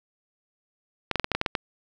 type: clicks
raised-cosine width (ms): 0.3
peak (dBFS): -8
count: 9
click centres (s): 1.113 / 1.157 / 1.197 / 1.244 / 1.317 / 1.35 / 1.414 / 1.462 / 1.552
effects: none